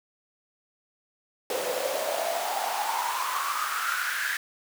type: noise with high-pass filter sweep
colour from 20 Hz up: pink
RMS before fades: -29 dBFS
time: 1.5-4.37 s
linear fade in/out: 2 ms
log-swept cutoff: 470 to 1700 Hz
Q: 7.4
effects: none